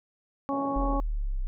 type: harmonic tone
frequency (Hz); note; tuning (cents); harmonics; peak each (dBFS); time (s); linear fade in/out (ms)
277.2; C#4; 0; 1 / 2 / 3 / 4; -30 / -33 / -33 / -33; 0.49-1; 0
type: band-pass noise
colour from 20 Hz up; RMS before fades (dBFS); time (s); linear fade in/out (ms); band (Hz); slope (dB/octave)
white; -42; 0.52-0.97; 2; 110 to 710; 24
type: exponential sweep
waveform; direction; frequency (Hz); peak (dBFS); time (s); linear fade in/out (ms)
sine; down; 44.97 to 30.87; -26; 0.76-1.47; 0
effects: none